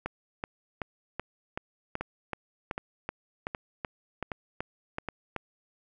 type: two click trains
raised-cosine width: 0.5 ms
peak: -18 / -17 dBFS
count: 5 / 15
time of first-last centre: 2.01-5.087 / 0.06-5.363 s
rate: 1.3 / 2.64 Hz
effects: none